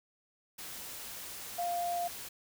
sine tone in noise, 698.5 Hz, F5, in tune, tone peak -31 dBFS, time 1.58-2.08 s, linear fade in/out 10 ms, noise white, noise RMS -44 dBFS, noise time 0.58-2.29 s, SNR +10 dB, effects none

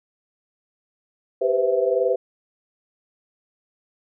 sine chord, C major seventh, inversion second, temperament equal with one note detuned, 392 / 493.9 / 515.2 / 659.3 Hz, G4 / B4 / C5 / E5, 0 / 0 / -27 / 0 cents, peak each -24 / -23 / -21 / -26 dBFS, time 1.41-2.16 s, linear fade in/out 10 ms, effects none

